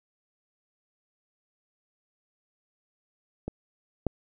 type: clicks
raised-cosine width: 2 ms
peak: -19 / -12 dBFS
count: 2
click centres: 3.48 / 4.067 s
effects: none